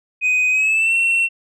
sine tone with pitch glide, 2502 to 2713 Hz, D#7 to E7, +9 to +49 cents, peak -11 dBFS, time 0.21-1.29 s, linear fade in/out 50 ms, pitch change +140 cents, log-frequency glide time 0.5-0.94 s, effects tanh soft clip ceiling -13 dBFS

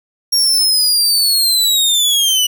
sawtooth linear sweep, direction down, 5590 to 2929 Hz, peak -8 dBFS, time 0.32-2.47 s, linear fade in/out 10 ms, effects none

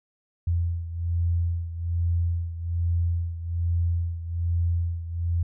sine beating tone pair, 85 / 86.2 Hz, F2 / F2, -46 / -22 cents, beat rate 1.2 Hz, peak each -24 / -29 dBFS, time 0.47-5.43 s, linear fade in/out 5 ms, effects none

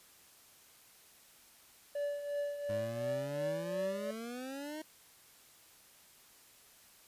triangle tone with tremolo, 577 Hz, D5, 31 cents flat, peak -30 dBFS, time 1.95-4.11 s, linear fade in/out 5 ms, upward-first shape triangle, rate 2.8 Hz, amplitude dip 65%
25% pulse exponential sweep, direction up, 102.9 to 315.8 Hz, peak -37 dBFS, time 2.69-4.82 s, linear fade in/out 5 ms
effects white hiss -61 dBFS RMS until 7.07 s + resampled to 32000 Hz

